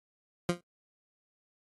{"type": "tone with exponential decay", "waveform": "20% pulse", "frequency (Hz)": 174.61, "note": "F3", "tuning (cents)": 0, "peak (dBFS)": -18, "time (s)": [0.49, 0.61], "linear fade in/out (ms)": 2, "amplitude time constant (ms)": 25, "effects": ["AAC 32 kbps"]}